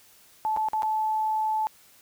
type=tone with dropouts; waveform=sine; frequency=869 Hz; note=A5; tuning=22 cents flat; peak=-23 dBFS; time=0.45-1.67 s; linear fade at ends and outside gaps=0 ms; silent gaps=0.564-0.572 / 0.686-0.733 / 0.822-0.831 s; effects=white hiss -56 dBFS RMS until 2.01 s